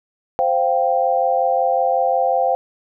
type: chord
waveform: sine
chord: C suspended fourth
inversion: none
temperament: equal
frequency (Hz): 523.3 / 698.5 / 784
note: C5 / F5 / G5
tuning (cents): 0 / 0 / 0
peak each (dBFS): -19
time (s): 0.39-2.55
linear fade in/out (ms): 0
effects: none